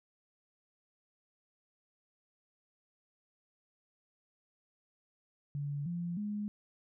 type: tone with pitch steps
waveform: sine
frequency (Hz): 143.6 / 172.75 / 207.8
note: D3 / F3 / G#3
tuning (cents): -39 / -19 / +1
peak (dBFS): -34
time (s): 5.55-6.48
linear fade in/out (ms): 0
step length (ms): 310
effects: none